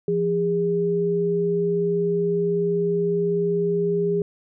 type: tone pair together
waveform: sine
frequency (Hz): 171.3 / 407.4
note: F3 / G#4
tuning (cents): -33 / -33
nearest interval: octave + minor third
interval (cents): 1500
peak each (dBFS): -25 / -20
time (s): 0.08-4.22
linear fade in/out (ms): 2
effects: none